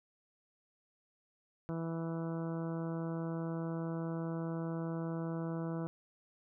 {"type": "harmonic tone", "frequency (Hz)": 164.81, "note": "E3", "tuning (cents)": 0, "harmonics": [1, 2, 3, 4, 5, 6, 7, 8, 9], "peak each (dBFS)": [-37, -41, -45, -48, -55, -52, -56, -54, -58], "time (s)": [1.69, 5.87], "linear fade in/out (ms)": 0, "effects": []}